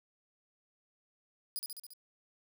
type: tone with echo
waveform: 10% pulse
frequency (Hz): 4936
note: D#8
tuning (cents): -15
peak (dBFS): -28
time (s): 1.56-1.59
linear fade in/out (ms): 0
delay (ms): 69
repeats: 5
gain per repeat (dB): -3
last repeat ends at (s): 1.935
effects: none